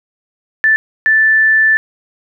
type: tone bursts at uneven times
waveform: sine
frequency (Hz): 1760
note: A6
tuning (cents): 0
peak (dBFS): -7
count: 2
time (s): 0.64-0.76 / 1.06-1.77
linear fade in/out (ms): 0
effects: none